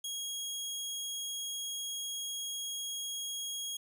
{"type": "tone", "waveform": "20% pulse", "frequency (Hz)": 3292, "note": "G#7", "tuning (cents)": -16, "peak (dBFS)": -31, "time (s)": [0.04, 3.77], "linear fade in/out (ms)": 5, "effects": []}